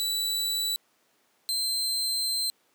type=tone pair in turn; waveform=sawtooth; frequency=3951 / 4115 Hz; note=B7 / C8; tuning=0 / -30 cents; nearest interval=minor second; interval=70 cents; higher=second; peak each=-23 dBFS; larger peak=neither; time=0-0.76 / 1.49-2.5 s; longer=second; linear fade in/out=0 ms; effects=pink hiss -67 dBFS RMS until 2.74 s + high-pass 300 Hz 12 dB/octave